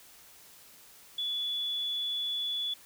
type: tone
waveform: sine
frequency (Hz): 3430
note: A7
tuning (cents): -45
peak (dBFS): -30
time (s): 1.18-2.74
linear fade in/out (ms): 5
effects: white hiss -55 dBFS RMS until 2.85 s